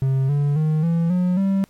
triangle tone with pitch steps, 133.6 / 144.02 / 155.25 / 167.36 / 180.41 / 194.48 Hz, C3 / D3 / D#3 / E3 / F#3 / G3, +36 / -33 / -3 / +27 / -43 / -13 cents, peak -14 dBFS, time 0.02-1.64 s, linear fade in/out 0 ms, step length 270 ms, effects pink hiss -57 dBFS RMS until 1.69 s + MP3 64 kbps

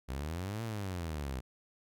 sawtooth exponential two-way sweep, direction up then down, 62 to 116.54 to 62 Hz, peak -32 dBFS, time 0.08-1.41 s, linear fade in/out 20 ms, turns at 0.63 s, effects none

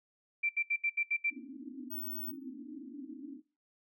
sine tone bursts, 2349 Hz, D7, in tune, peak -28 dBFS, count 7, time 0.43-1.303 s, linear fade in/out 10 ms, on 63 ms, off 72 ms
white band-pass noise, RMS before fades -46 dBFS, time 1.3-3.42 s, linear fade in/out 50 ms, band 240 to 310 Hz, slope 96 dB/octave
sine tone, 15804 Hz, B9, in tune, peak -37 dBFS, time 1.9-2.32 s, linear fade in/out 20 ms
effects noise-tail reverb RT60 0.4 s tail -24 dB re dry

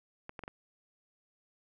clicks, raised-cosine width 0.5 ms, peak -27 dBFS, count 4, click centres 0.294 / 0.392 / 0.437 / 0.479 s, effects none

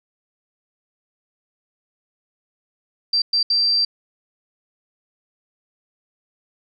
sine tone bursts at uneven times, 4699 Hz, D8, in tune, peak -15 dBFS, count 3, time 3.13-3.22 / 3.33-3.43 / 3.5-3.85 s, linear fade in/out 5 ms, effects none

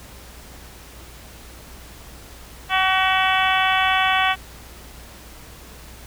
harmonic tone, 377.7 Hz, F#4, 36 cents sharp, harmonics 2 / 3 / 4 / 5 / 6 / 7 / 8 / 9, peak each -21 / -23 / -24 / -25 / -26 / -26 / -27 / -28 dBFS, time 2.69-4.36 s, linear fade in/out 50 ms, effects added 60 Hz sine -43 dBFS peak until 6.06 s + pink hiss -43 dBFS RMS until 6.06 s

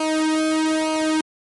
sawtooth tone with flanger, 314.1 Hz, D#4, 16 cents sharp, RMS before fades -20 dBFS, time 0-1.21 s, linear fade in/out 5 ms, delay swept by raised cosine 0.55 to 2.15 ms, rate 1.1 Hz, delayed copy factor -0.95, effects MP3 48 kbps

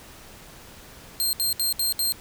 15% pulse tone bursts, 4186 Hz, C8, in tune, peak -15 dBFS, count 5, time 1.2-2.122 s, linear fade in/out 0 ms, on 130 ms, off 68 ms, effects pink hiss -46 dBFS RMS until 2.2 s

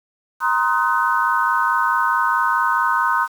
sine chord, C half-diminished seventh, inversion third, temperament just, 941.9 / 1046.5 / 1255.8 / 1507 Hz, Bb5 / C6 / Eb6 / Gb6, +18 / 0 / +16 / +31 cents, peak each -21 dBFS, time 0.4-3.28 s, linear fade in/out 50 ms, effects 7-bit

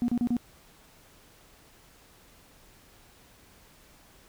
sine tone bursts, 240.8 Hz, B3, 44 cents flat, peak -21 dBFS, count 4, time 0.02-0.367 s, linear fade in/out 0 ms, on 62 ms, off 33 ms, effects tanh soft clip ceiling -21 dBFS + pink hiss -57 dBFS RMS until 4.28 s

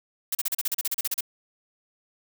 blue noise bursts, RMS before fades -26 dBFS, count 14, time 0.32-1.208 s, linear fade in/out 5 ms, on 30 ms, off 36 ms, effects none

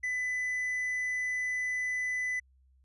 triangle tone, 2000 Hz, B6, 21 cents sharp, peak -28 dBFS, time 0.03-2.4 s, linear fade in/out 10 ms, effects added 65 Hz sine -61 dBFS peak until 2.84 s + resampled to 24000 Hz

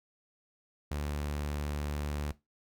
sawtooth tone, 73.42 Hz, D2, in tune, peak -29 dBFS, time 0.91-2.32 s, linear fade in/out 5 ms, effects noise-tail reverb RT60 0.2 s tail -17 dB re dry

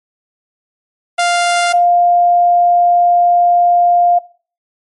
sawtooth / sine tone pair in turn, 698.5 / 701.6 Hz, F5 / F5, 0 / +8 cents, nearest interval unison, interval 8 cents, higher second, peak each -7 dBFS, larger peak neither, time 1.18-1.73 / 1.73-4.19 s, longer second, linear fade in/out 10 ms, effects noise-tail reverb RT60 0.4 s tail -19 dB re dry + MP3 48 kbps

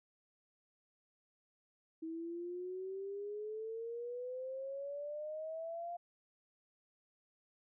sine exponential sweep, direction up, 320.6 to 701 Hz, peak -40 dBFS, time 2.02-5.97 s, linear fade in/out 10 ms, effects none

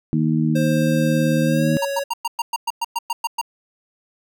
harmonic tone, 78.2 Hz, D#2, 9 cents sharp, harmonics 2 / 3 / 4, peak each -19 / -20 / -23 dBFS, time 0.13-1.77 s, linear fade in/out 0 ms
square tone with pitch glide, 528 to 555.9 Hz, C5 to C#5, +16 to +5 cents, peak -23 dBFS, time 0.55-2.04 s, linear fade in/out 10 ms, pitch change +89 cents, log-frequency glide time 1.44-1.75 s
square tone bursts, 930 Hz, A#5, 4 cents flat, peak -20 dBFS, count 12, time 1.82-3.414 s, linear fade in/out 5 ms, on 32 ms, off 110 ms
effects none

